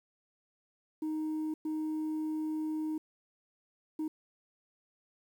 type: tone bursts at uneven times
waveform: sine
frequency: 311.1 Hz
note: D#4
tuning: in tune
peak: -29 dBFS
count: 3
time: 1.02-1.54 / 1.65-2.98 / 3.99-4.08 s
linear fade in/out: 5 ms
effects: tanh soft clip ceiling -31 dBFS + 10-bit